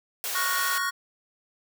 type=high-pass noise; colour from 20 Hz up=white; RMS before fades=-31 dBFS; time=0.24-0.78 s; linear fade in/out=0 ms; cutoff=430 Hz; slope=24 dB/octave
type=chord; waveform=square; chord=Gb major seventh; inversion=second; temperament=equal with one note detuned; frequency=1108.7 / 1421.3 / 1480 / 1864.7 Hz; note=Db6 / F6 / Gb6 / Bb6; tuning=0 / +30 / 0 / 0 cents; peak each=-30 / -33 / -33 / -32 dBFS; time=0.34-0.91 s; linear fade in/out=20 ms
effects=none